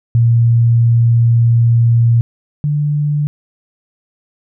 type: tone pair in turn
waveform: sine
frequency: 117 / 147.41 Hz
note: A#2 / D3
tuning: +7 / +7 cents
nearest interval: major third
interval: 400 cents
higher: second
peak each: -7 / -12 dBFS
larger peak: first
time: 0.15-2.21 / 2.64-3.27 s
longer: first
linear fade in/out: 0 ms
effects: none